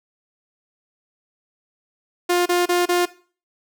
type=tone bursts; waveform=sawtooth; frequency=353.4 Hz; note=F4; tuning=21 cents sharp; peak=-12 dBFS; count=4; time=2.29-3.057 s; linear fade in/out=10 ms; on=170 ms; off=29 ms; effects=noise-tail reverb RT60 0.4 s tail -18 dB re dry